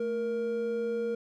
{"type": "tone pair together", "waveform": "triangle", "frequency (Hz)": [221.2, 468.9], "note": ["A3", "A#4"], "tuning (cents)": [9, 10], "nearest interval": "octave + minor second", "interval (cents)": 1301, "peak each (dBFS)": [-35, -27], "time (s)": [0, 1.15], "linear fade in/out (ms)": 5, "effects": []}